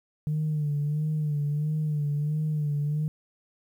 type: tone with vibrato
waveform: sine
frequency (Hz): 150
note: D3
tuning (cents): +37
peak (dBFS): -23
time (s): 0.27-3.08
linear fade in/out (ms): 0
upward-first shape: sine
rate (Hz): 1.5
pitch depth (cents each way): 55
effects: tanh soft clip ceiling -21 dBFS + 10-bit